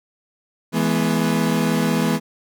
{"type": "chord", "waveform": "35% pulse", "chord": "E major", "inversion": "none", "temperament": "equal with one note detuned", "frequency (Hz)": [164.81, 210.9, 246.9], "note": ["E3", "G#3", "B3"], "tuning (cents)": [0, 27, 0], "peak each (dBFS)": -20, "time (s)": [0.72, 2.2], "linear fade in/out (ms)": 50, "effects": []}